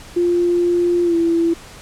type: tone with pitch glide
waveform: sine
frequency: 349.2 to 334.8 Hz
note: F4 to E4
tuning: 0 to +27 cents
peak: -13 dBFS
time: 0.16-1.54 s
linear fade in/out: 10 ms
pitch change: -73 cents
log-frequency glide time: 1.04-1.15 s
effects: pink hiss -39 dBFS RMS until 1.81 s + low-pass 10000 Hz 12 dB/octave